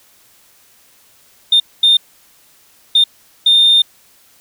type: tone bursts at uneven times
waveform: sine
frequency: 3628 Hz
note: A#7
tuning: 48 cents flat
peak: -5 dBFS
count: 4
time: 1.52-1.6 / 1.83-1.97 / 2.95-3.04 / 3.46-3.82 s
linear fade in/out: 5 ms
effects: tanh soft clip ceiling -4 dBFS + white hiss -50 dBFS RMS until 4.4 s